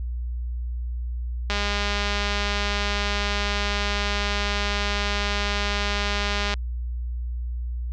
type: click train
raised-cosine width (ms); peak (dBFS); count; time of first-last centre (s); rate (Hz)
0.2; -8; 1029; 1.5-6.539; 204
effects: added 60 Hz sine -26 dBFS peak until 7.92 s + low-pass 5000 Hz 12 dB/octave